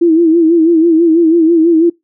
sine tone with vibrato, 330 Hz, E4, 2 cents sharp, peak -5 dBFS, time 0.01-1.9 s, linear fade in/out 10 ms, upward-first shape sine, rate 6.1 Hz, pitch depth 78 cents each way, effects noise-tail reverb RT60 0.2 s tail -25 dB re dry

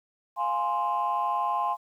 sine chord, F minor, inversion none, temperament equal, 698.5 / 830.6 / 1046.5 Hz, F5 / Ab5 / C6, 0 / 0 / 0 cents, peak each -31 / -28 / -26 dBFS, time 0.36-1.77 s, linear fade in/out 50 ms, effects tanh soft clip ceiling -18 dBFS + 10-bit

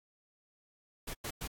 pink noise bursts, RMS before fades -39 dBFS, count 3, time 1.07-1.477 s, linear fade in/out 10 ms, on 69 ms, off 100 ms, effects AAC 64 kbps

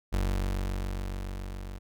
35% pulse tone with level ramp, 47.13 Hz, F#1, 33 cents sharp, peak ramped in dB -23 to -36 dBFS, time 0.12-1.79 s, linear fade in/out 20 ms, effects none

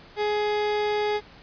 30% pulse tone, 418.8 Hz, G#4, 15 cents sharp, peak -20 dBFS, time 0.16-1.21 s, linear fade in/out 50 ms, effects pink hiss -49 dBFS RMS until 1.42 s + resampled to 11025 Hz

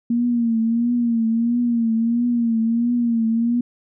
sine tone with vibrato, 233.1 Hz, A#3, in tune, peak -16 dBFS, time 0.1-3.61 s, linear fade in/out 5 ms, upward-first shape triangle, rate 1.5 Hz, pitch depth 76 cents each way, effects none

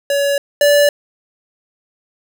square tone pair in turn, 565 / 579.9 Hz, C#5 / D5, +33 / -22 cents, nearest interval unison, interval 45 cents, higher second, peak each -14 / -9 dBFS, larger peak second, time 0.1-0.38 / 0.61-0.89 s, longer neither, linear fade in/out 2 ms, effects none

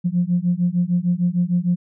sine beating tone pair, 173.2 / 179.8 Hz, F3 / F#3, -14 / -49 cents, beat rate 6.6 Hz, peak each -19 dBFS, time 0.04-1.76 s, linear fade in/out 20 ms, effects tanh soft clip ceiling -9 dBFS

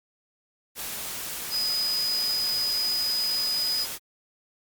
sine tone in noise, 4978 Hz, D#8, in tune, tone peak -24 dBFS, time 1.5-3.87 s, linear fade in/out 50 ms, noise white, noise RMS -34 dBFS, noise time 0.75-3.99 s, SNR +7 dB, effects Opus 48 kbps

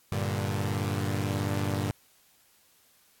sawtooth chord, G minor, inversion none, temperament equal, 98 / 116.54 / 146.83 Hz, G2 / Bb2 / D3, 0 / 0 / 0 cents, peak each -26 / -29 / -30 dBFS, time 0.12-1.91 s, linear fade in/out 0 ms, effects white hiss -63 dBFS RMS until 3.2 s + AAC 64 kbps

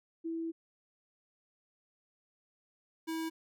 sine / square tone pair in turn, 328.9 / 323.8 Hz, E4 / E4, -4 / -31 cents, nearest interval unison, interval 27 cents, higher first, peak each -34 / -35 dBFS, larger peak first, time 0.24-0.52 / 3.07-3.3 s, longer first, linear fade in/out 20 ms, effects none

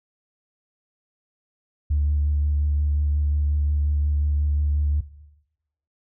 sine tone with vibrato, 73.42 Hz, D2, in tune, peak -17 dBFS, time 1.9-5.01 s, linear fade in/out 10 ms, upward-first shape sine, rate 5.6 Hz, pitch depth 15 cents each way, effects noise-tail reverb RT60 0.9 s tail -17 dB re dry + tanh soft clip ceiling -14 dBFS

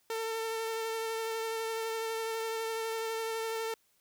sawtooth tone with vibrato, 449.1 Hz, A4, 35 cents sharp, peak -29 dBFS, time 0.1-3.74 s, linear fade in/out 2 ms, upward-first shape sine, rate 12 Hz, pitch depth 15 cents each way, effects white hiss -71 dBFS RMS until 4 s

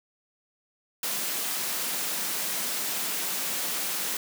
white high-pass noise, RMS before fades -30 dBFS, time 1.03-4.17 s, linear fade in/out 2 ms, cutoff 150 Hz, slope 96 dB/octave, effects none

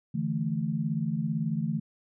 sine chord, D suspended second, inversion none, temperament equal, 146.83 / 164.81 / 220 Hz, D3 / E3 / A3, 0 / 0 / 0 cents, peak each -32 / -30 / -31 dBFS, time 0.14-1.8 s, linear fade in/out 10 ms, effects none

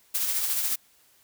blue noise with tremolo, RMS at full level -25 dBFS, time 0.14-0.76 s, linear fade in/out 10 ms, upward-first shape triangle, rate 14 Hz, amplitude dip 45%, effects white hiss -61 dBFS RMS until 1.23 s

